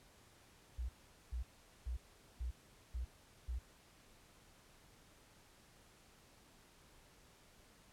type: tone bursts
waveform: sine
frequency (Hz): 60.6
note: B1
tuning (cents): -32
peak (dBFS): -38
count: 6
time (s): 0.78-3.59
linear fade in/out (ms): 10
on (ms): 110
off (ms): 430
effects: pink hiss -65 dBFS RMS until 7.92 s + low-pass 12000 Hz 12 dB/octave